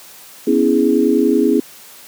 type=chord; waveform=sine; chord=C# minor seventh; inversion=third; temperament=equal with one note detuned; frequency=246.9 / 277.2 / 327 / 415.3 Hz; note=B3 / C#4 / E4 / G#4; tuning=0 / 0 / -14 / 0 cents; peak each=-16 dBFS; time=0.47-1.6 s; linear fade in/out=5 ms; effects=white hiss -40 dBFS RMS until 2.07 s + high-pass 150 Hz 12 dB/octave